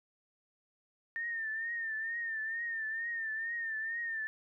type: tone with vibrato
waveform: sine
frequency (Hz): 1813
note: A#6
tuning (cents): -49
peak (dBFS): -34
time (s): 1.16-4.27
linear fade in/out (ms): 0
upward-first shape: triangle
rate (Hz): 2.2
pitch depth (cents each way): 72
effects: none